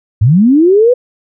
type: linear sweep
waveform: sine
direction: up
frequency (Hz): 93.6 to 509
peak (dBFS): -4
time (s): 0.21-0.94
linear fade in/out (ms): 10
effects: none